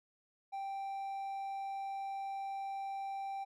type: tone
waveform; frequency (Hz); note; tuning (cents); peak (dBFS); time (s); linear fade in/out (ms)
triangle; 784; G5; 0; -36; 0.52-3.45; 20
effects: none